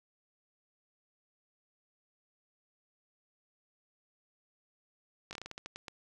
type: slowing click train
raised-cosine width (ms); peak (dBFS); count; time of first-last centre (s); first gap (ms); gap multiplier
0.2; -25; 11; 5.31-5.882; 19; 1.23
effects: none